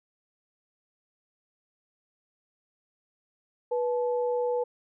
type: tone pair together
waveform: sine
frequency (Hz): 489.5 / 866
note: B4 / A5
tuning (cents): -15 / -28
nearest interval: minor seventh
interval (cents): 987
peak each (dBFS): -25 / -34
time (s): 3.71-4.64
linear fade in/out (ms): 10
effects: none